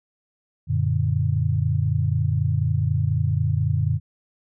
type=chord; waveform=sine; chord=Gb augmented; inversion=none; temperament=equal; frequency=92.5 / 116.54 / 146.83 Hz; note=Gb2 / Bb2 / D3; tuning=0 / 0 / 0 cents; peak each=-23 dBFS; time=0.67-4 s; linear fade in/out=50 ms; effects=none

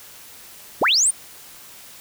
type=linear sweep; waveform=sine; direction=up; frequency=79.7 to 9397 Hz; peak=-14 dBFS; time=0.81-1.11 s; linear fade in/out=10 ms; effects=white hiss -43 dBFS RMS until 2 s

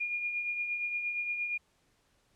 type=tone with tremolo; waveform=sine; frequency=2425 Hz; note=D#7; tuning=45 cents flat; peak=-29 dBFS; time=0-1.58 s; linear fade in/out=10 ms; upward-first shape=triangle; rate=8.6 Hz; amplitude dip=50%; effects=pink hiss -71 dBFS RMS until 2.35 s + low-pass 10000 Hz 12 dB/octave

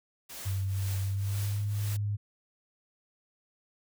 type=noise with tremolo; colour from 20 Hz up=white; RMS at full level=-41 dBFS; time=0.29-1.97 s; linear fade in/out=10 ms; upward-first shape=triangle; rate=2 Hz; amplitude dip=85%
type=tone with pitch glide; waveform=sine; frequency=96.8 to 103.15 Hz; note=G2 to G#2; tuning=-21 to -11 cents; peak=-28 dBFS; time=0.45-2.17 s; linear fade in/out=20 ms; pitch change=+110 cents; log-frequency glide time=0.99-1.63 s
effects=none

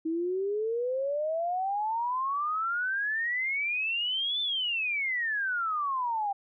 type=exponential two-way sweep; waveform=sine; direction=up then down; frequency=316.3 to 3560 to 783 Hz; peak=-27 dBFS; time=0.05-6.33 s; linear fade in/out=10 ms; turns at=4.41 s; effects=none

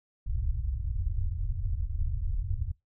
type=low-pass noise; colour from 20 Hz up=pink; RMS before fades=-30 dBFS; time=0.26-2.72 s; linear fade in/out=10 ms; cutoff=110 Hz; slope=48 dB/octave; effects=noise-tail reverb RT60 0.2 s tail -24 dB re dry

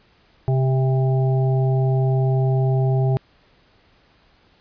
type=harmonic tone with a mistuned harmonic; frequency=131.3 Hz; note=C3; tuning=6 cents sharp; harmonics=1 / 3 / 5 / 6; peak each=-16 / -26 / -30 / -32 dBFS; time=0.48-3.17 s; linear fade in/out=0 ms; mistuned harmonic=6; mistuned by=+26 cents; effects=pink hiss -57 dBFS RMS until 4.6 s + resampled to 11025 Hz

